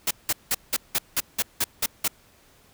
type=noise bursts; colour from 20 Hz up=white; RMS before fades=-23 dBFS; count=10; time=0.07-2.08 s; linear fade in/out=5 ms; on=39 ms; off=180 ms; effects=pink hiss -57 dBFS RMS until 2.73 s